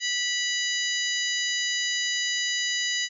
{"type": "harmonic tone with a mistuned harmonic", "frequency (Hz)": 981, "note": "B5", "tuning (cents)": -12, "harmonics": [2, 3, 4, 5, 6, 7], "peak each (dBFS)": [-29, -31, -32, -33, -34, -34], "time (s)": [0, 3.09], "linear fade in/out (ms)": 50, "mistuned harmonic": 6, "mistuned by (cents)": 70, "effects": []}